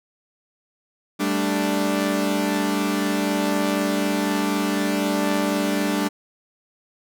sawtooth chord, G suspended second, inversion none, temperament equal, 196 / 220 / 293.7 Hz, G3 / A3 / D4, 0 / 0 / 0 cents, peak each -21 / -23 / -19 dBFS, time 1.19-6.09 s, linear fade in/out 20 ms, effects none

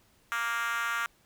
5% pulse tone with high-pass filter, 233.1 Hz, A#3, in tune, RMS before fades -31 dBFS, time 0.32-1.06 s, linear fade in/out 0 ms, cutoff 1300 Hz, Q 4.7, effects pink hiss -65 dBFS RMS until 1.25 s

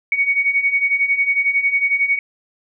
sine beating tone pair, 2229 / 2240 Hz, C#7 / C#7, +9 / +18 cents, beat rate 11 Hz, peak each -20 / -16 dBFS, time 0.12-2.19 s, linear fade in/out 2 ms, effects none

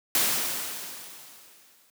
white noise with exponential decay, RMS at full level -22 dBFS, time 0.15-1.9 s, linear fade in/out 1 ms, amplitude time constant 380 ms, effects high-pass 150 Hz 12 dB/octave

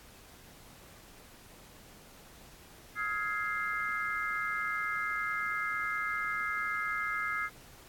sine chord, F minor seventh, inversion third, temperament equal with one note detuned, 1267.7 / 1396.9 / 1661.2 / 2093 Hz, Eb6 / F6 / Ab6 / C7, +32 / 0 / 0 / 0 cents, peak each -36 / -39 / -36 / -36 dBFS, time 2.95-7.5 s, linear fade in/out 50 ms, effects pink hiss -55 dBFS RMS until 7.88 s + AAC 64 kbps

